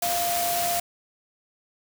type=tone in noise; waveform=sine; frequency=696 Hz; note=F5; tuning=6 cents flat; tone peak=-25 dBFS; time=0.02-0.8 s; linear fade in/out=5 ms; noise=white; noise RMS=-28 dBFS; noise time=0.02-0.8 s; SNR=0 dB; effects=none